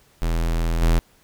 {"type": "tone with level steps", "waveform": "square", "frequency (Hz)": 41.48, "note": "E1", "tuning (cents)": 12, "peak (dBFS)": [-20, -15], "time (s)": [0.22, 0.99], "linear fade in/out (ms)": 0, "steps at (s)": 0.81, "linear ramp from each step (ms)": 20, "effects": ["pink hiss -57 dBFS RMS until 1.23 s"]}